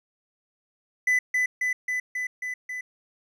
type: tone with echo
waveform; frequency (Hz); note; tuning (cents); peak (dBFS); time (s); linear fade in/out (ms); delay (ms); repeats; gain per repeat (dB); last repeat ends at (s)
triangle; 2000; B6; +21; -17; 1.07-1.19; 5; 270; 6; -2; 2.81
effects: none